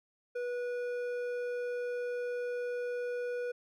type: tone with hard clipping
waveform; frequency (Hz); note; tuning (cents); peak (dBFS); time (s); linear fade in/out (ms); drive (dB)
sine; 488.2; B4; -20; -35; 0.35-3.52; 10; 8
effects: none